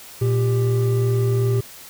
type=tone pair together; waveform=triangle; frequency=117.3 / 394.5 Hz; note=A#2 / G4; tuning=+11 / +11 cents; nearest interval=octave + major sixth; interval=2100 cents; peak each=-15 / -21 dBFS; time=0.21-1.61 s; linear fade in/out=10 ms; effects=white hiss -41 dBFS RMS until 1.89 s